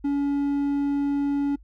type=tone; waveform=triangle; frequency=283.2 Hz; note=C#4; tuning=37 cents sharp; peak=-19 dBFS; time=0.04-1.56 s; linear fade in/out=10 ms; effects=noise-tail reverb RT60 0.1 s tail -25 dB re dry + added 50 Hz sine -47 dBFS peak until 1.63 s